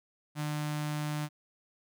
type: tone with notch filter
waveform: sawtooth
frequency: 150 Hz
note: D3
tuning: 37 cents sharp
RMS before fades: -34 dBFS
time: 0.35-1.29 s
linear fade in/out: 50 ms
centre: 440 Hz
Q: 1.7
effects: none